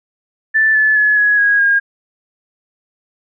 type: tone with pitch steps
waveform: sine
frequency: 1760 / 1731.8 / 1704 / 1676.6 / 1649.7 / 1623.3 Hz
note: A6 / A6 / G#6 / G#6 / G#6 / G#6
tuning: 0 / -28 / +44 / +16 / -12 / -40 cents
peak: -9 dBFS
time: 0.54-1.8 s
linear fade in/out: 20 ms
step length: 210 ms
effects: none